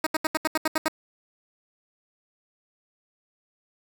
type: tone bursts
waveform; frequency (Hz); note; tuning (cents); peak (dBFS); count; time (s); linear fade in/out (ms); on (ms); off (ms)
10% pulse; 314.2; D#4; +17; -13; 9; 0.04-0.882; 2; 26; 76
effects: none